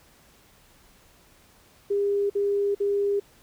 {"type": "tone bursts", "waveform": "sine", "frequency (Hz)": 403.4, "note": "G4", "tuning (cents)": 50, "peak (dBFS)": -21, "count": 3, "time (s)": [1.9, 3.2], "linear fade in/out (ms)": 10, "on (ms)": 400, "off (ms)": 50, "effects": ["pink hiss -57 dBFS RMS until 3.42 s"]}